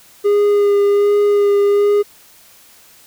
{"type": "tone with vibrato", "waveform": "triangle", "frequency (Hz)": 407.9, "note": "G#4", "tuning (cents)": -31, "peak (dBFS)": -8, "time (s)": [0.24, 2.03], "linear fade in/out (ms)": 20, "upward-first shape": "sine", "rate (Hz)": 1.3, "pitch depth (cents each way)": 15, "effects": ["white hiss -46 dBFS RMS until 3.06 s"]}